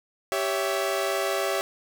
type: chord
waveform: sawtooth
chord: C# diminished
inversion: second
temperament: equal with one note detuned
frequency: 392 / 559.5 / 659.3 Hz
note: G4 / C#5 / E5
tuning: 0 / +16 / 0 cents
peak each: -25 dBFS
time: 0.32-1.61 s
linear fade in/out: 0 ms
effects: none